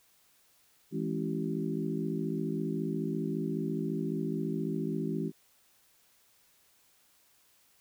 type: harmonic tone with a mistuned harmonic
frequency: 54.5 Hz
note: A1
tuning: 16 cents flat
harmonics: 3 / 4 / 5 / 6 / 7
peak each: -35 / -36 / -37 / -38 / -38 dBFS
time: 0.91-5.32 s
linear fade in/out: 50 ms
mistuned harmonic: 4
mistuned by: -76 cents
effects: white hiss -66 dBFS RMS until 7.8 s